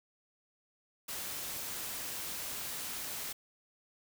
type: noise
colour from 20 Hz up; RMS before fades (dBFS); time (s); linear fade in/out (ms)
white; -40; 1.08-3.33; 10
effects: none

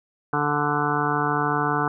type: harmonic tone with a mistuned harmonic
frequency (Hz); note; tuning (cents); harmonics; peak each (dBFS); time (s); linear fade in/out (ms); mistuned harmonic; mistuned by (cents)
146.83; D3; 0; 1 / 2 / 3 / 5 / 6 / 7 / 8 / 9 / 10; -29 / -29 / -29 / -29 / -29 / -29 / -29 / -29 / -29; 0.33-1.88; 2; 10; +17
effects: none

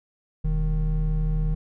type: tone pair together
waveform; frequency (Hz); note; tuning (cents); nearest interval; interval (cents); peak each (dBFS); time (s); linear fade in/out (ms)
triangle; 41.2 / 155.56; E1 / D#3; 0 / 0; octave + major seventh; 2300; -20 / -24; 0.44-1.55; 10
effects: none

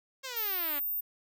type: exponential sweep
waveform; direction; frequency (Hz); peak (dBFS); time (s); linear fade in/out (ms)
5% pulse; down; 545 to 276.3; -26; 0.23-0.8; 20
type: tone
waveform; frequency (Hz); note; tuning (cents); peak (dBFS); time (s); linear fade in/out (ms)
sine; 14590; A#9; -38; -30; 0.36-1.01; 10
effects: none

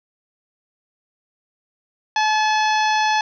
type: harmonic tone with a mistuned harmonic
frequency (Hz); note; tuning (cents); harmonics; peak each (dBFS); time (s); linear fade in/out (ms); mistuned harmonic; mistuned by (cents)
860; A5; -40; 1 / 2 / 3 / 4 / 5 / 6 / 7; -17 / -23 / -27 / -29 / -31 / -33 / -34; 2.16-3.21; 2; 4; -17
effects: none

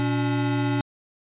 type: tone pair together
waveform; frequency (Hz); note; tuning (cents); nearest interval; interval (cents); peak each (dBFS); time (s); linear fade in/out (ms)
square; 120 / 285; B2 / C#4; -49 / +48; octave + minor third; 1497; -25; 0-0.81; 0
effects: resampled to 8000 Hz

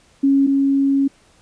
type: tone pair in turn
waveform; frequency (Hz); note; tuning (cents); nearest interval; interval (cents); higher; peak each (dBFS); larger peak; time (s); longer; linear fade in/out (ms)
sine; 275.3 / 275.3; C#4 / C#4; -12 / -12; unison; 0; neither; -11 / -13; first; 0.23-0.47 / 0.47-1.08; second; 10
effects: pink hiss -54 dBFS RMS until 1.41 s + resampled to 22050 Hz

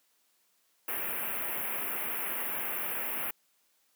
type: band-stop noise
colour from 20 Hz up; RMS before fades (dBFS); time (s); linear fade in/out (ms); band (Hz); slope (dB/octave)
white; -34; 0.88-3.31; 5; 2800 to 11000; 48
effects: white hiss -71 dBFS RMS until 3.95 s + high-pass 200 Hz 12 dB/octave

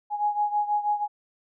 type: beating tone pair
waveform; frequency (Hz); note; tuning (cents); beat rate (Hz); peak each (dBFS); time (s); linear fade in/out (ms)
sine; 830.6 / 836.8; G#5 / G#5; 0 / +13; 6.2; -24 / -28; 0.1-1.08; 50
effects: none

